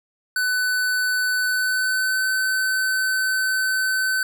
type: tone with pitch glide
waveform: square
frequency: 1500 to 1523.6 Hz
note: F#6 to G6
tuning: +23 to -50 cents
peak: -20 dBFS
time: 0.36-4.23 s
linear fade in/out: 2 ms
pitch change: +27 cents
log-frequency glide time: 1.39-2.24 s
effects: none